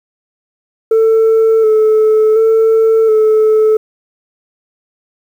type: tone with vibrato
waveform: sine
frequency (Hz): 440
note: A4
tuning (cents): 0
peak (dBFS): -4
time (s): 0.91-3.77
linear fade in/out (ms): 5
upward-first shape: square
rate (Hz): 0.69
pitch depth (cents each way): 23
effects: tanh soft clip ceiling -5 dBFS + 7-bit